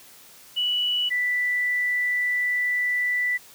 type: tone pair in turn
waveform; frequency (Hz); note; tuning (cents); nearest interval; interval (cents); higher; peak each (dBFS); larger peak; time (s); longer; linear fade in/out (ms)
sine; 2951 / 1975.8; F#7 / B6; -5 / 0; perfect fifth; 695; first; -21; neither; 0.56-1.1 / 1.1-3.38; second; 20
effects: white hiss -49 dBFS RMS until 3.54 s + high-pass 80 Hz 12 dB/octave